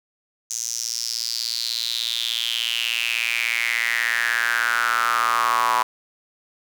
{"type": "tone with high-pass filter sweep", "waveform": "square", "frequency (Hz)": 58.27, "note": "A#1", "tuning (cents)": 0, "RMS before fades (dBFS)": -23, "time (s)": [0.5, 5.83], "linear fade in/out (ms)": 5, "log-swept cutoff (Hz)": [6400, 1000], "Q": 6.4, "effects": []}